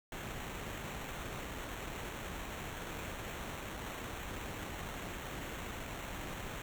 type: noise with sample-and-hold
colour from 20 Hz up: pink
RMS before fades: -43 dBFS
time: 0.12-6.62 s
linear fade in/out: 2 ms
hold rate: 4900 Hz
effects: none